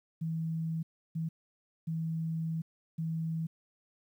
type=tone bursts at uneven times; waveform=sine; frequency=162.2 Hz; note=E3; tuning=28 cents flat; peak=-31 dBFS; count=4; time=0.21-0.83 / 1.15-1.29 / 1.87-2.62 / 2.98-3.47 s; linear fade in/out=10 ms; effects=11-bit